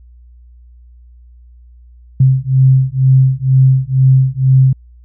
sine beating tone pair, 130.81 / 132.91 Hz, C3 / C3, 0 / +28 cents, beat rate 2.1 Hz, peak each -10 dBFS, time 2.2-4.73 s, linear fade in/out 5 ms, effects added 60 Hz sine -38 dBFS peak until 5.04 s

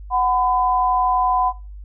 sine tone pair together, 740.5 / 1008 Hz, F#5 / B5, +1 / +35 cents, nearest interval perfect fourth, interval 534 cents, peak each -18 dBFS, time 0.1-1.53 s, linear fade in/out 50 ms, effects noise-tail reverb RT60 0.3 s tail -19 dB re dry + added 50 Hz sine -33 dBFS peak until 1.84 s

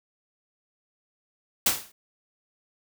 white noise with exponential decay, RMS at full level -18 dBFS, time 1.66-1.92 s, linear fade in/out 5 ms, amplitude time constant 55 ms, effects none

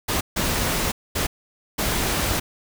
pink noise bursts at uneven times, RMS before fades -23 dBFS, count 4, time 0.08-0.21 / 0.36-0.92 / 1.15-1.27 / 1.78-2.4 s, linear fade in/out 10 ms, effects none

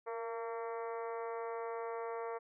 harmonic tone with a mistuned harmonic, 228.1 Hz, A#3, 37 cents flat, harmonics 2 / 3 / 4 / 5 / 6 / 7 / 8 / 9 / 10, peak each -40 / -46 / -46 / -48 / -53 / -61 / -57 / -58 / -63 dBFS, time 0.06-2.39 s, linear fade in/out 20 ms, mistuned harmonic 2, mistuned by +26 cents, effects none

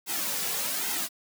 white noise with flanger, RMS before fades -30 dBFS, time 0.06-1.09 s, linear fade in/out 50 ms, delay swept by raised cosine 1.7 to 3.3 ms, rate 1.2 Hz, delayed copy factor -0.7, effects high-pass 200 Hz 12 dB/octave

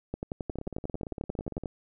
two click trains, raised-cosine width 2 ms, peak -19 / -24 dBFS, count 18 / 21, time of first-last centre 0.14-1.658 / 0.5-1.636 s, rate 11.2 / 17.6 Hz, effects none

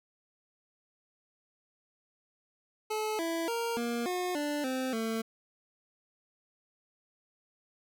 25% pulse tone with pitch steps, 431.2 / 331.4 / 465 / 236.3 / 361.1 / 293.7 / 259.4 / 224.4 Hz, A4 / E4 / A#4 / A#3 / F#4 / D4 / C4 / A3, -35 / +9 / -4 / +24 / -42 / 0 / -15 / +34 cents, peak -27 dBFS, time 2.9-5.22 s, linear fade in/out 10 ms, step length 290 ms, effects none

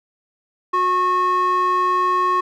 square tone with band-pass filter, 364.8 Hz, F#4, 24 cents flat, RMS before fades -18 dBFS, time 0.73-2.41 s, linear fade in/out 10 ms, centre 1100 Hz, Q 3.3, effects none

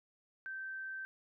sine tone, 1554 Hz, G6, 16 cents flat, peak -40 dBFS, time 0.46-1.05 s, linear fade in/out 0 ms, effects none

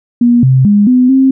sine tone with pitch steps, 239.7 / 130.8 / 205.1 / 251.5 / 265.7 Hz, A#3 / C3 / G#3 / B3 / C4, +48 / 0 / -21 / +32 / +27 cents, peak -4 dBFS, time 0.21-1.31 s, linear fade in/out 5 ms, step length 220 ms, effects none

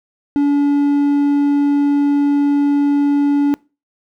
triangle tone, 286.1 Hz, D4, 45 cents flat, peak -9 dBFS, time 0.36-3.54 s, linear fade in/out 0 ms, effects noise-tail reverb RT60 0.3 s tail -24 dB re dry

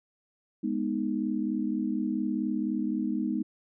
sine chord, G# minor, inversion none, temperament equal, 207.7 / 246.9 / 311.1 Hz, G#3 / B3 / D#4, 0 / 0 / 0 cents, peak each -31 dBFS, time 0.63-3.43 s, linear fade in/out 10 ms, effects none

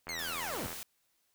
click train, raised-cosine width 0.5 ms, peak -28 dBFS, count 56, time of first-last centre 0.07-0.729 s, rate 83.4 Hz
20% pulse linear sweep, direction down, 2200 to 36.71 Hz, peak -32 dBFS, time 0.09-0.67 s, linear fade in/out 0 ms
white noise, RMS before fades -43 dBFS, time 0.19-0.83 s, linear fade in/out 0 ms
effects white hiss -75 dBFS RMS until 1.34 s

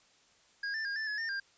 square tone with pitch steps, 1634 / 1773 / 1623 / 1762 / 1698 / 1813 / 1597 Hz, G#6 / A6 / G#6 / A6 / G#6 / A#6 / G6, -29 / +13 / -40 / +2 / +38 / -49 / +32 cents, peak -34 dBFS, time 0.63-1.4 s, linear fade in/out 5 ms, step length 110 ms, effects white hiss -65 dBFS RMS until 1.57 s + resampled to 16000 Hz

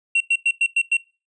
triangle tone bursts, 2735 Hz, F7, 37 cents flat, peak -13 dBFS, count 6, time 0.15-0.97 s, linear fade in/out 5 ms, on 55 ms, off 98 ms, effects noise-tail reverb RT60 0.3 s tail -22 dB re dry + resampled to 22050 Hz

